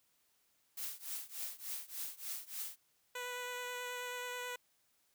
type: noise with tremolo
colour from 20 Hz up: blue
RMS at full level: -40 dBFS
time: 0.77-2.76 s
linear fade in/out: 5 ms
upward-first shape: triangle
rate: 3.4 Hz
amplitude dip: 95%
type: tone with vibrato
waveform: 10% pulse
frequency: 493.9 Hz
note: B4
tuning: in tune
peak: -32 dBFS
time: 3.15-4.56 s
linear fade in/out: 5 ms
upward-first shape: sine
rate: 9.3 Hz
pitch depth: 11 cents each way
effects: white hiss -75 dBFS RMS until 5.14 s